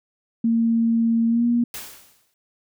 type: tone with pitch glide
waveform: sine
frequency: 229.3 to 237.9 Hz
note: A#3 to A#3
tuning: -28 to +35 cents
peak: -16 dBFS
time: 0.44-1.64 s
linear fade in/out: 5 ms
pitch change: +63 cents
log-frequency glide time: 1.28-1.45 s
type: noise with exponential decay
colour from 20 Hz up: white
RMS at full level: -31 dBFS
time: 1.74-2.34 s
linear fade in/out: 1 ms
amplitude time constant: 130 ms
effects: none